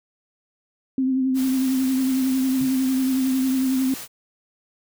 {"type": "tone with vibrato", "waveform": "sine", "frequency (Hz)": 261.6, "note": "C4", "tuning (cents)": 0, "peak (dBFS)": -18, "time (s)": [0.98, 3.94], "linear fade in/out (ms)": 2, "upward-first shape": "triangle", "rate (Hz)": 11, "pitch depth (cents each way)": 38}
{"type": "noise", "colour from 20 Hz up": "white", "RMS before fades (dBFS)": -35, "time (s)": [1.34, 4.08], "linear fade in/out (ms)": 50}
{"type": "tone with exponential decay", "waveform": "sine", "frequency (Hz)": 140, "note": "C#3", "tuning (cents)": 18, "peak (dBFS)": -28, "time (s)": [2.61, 2.8], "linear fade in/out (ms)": 2, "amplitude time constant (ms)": 40}
{"effects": []}